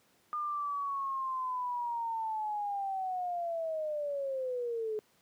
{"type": "linear sweep", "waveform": "sine", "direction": "down", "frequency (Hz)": [1214, 422.3], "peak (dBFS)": -32, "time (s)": [0.33, 4.99], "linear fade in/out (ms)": 0, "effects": ["pink hiss -68 dBFS RMS until 5.21 s", "high-pass 150 Hz 12 dB/octave"]}